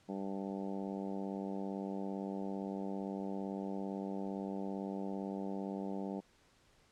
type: harmonic tone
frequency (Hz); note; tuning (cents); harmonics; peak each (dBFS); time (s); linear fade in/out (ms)
97.7; G2; -5; 2 / 3 / 4 / 5 / 6 / 7 / 8 / 9; -40 / -44 / -46 / -48 / -50 / -51 / -52 / -53; 0.08-6.21; 20
effects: pink hiss -68 dBFS RMS until 6.91 s + low-pass 8000 Hz 12 dB/octave